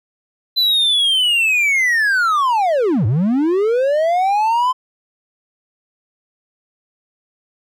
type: linear two-way sweep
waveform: triangle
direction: down then up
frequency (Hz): 4046 to 96.8 to 1033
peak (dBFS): -11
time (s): 0.56-4.73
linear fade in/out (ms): 20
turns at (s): 3.06
effects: none